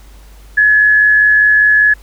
sine tone with amplitude modulation, 1700 Hz, G#6, 40 cents sharp, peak -4 dBFS, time 0.57-1.94 s, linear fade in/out 10 ms, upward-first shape sine, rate 105 Hz, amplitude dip 40%, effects added 50 Hz sine -36 dBFS peak until 2.02 s + pink hiss -46 dBFS RMS until 2.02 s

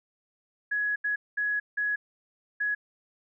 sine tone bursts at uneven times, 1678 Hz, G#6, 17 cents sharp, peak -25 dBFS, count 5, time 0.71-0.96 / 1.04-1.16 / 1.37-1.6 / 1.77-1.96 / 2.6-2.75 s, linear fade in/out 10 ms, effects none

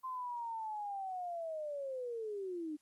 sine linear sweep, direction down, 1046.5 to 293.7 Hz, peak -38 dBFS, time 0.03-2.77 s, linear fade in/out 20 ms, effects white hiss -75 dBFS RMS until 2.81 s + Opus 24 kbps

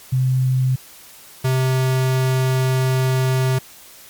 sine / square tone pair in turn, 129.5 / 130.22 Hz, C3 / C3, -17 / -8 cents, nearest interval unison, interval 9 cents, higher second, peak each -14 / -16 dBFS, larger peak first, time 0.12-0.76 / 1.44-3.59 s, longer second, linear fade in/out 10 ms, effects white hiss -43 dBFS RMS until 4.09 s + MP3 96 kbps

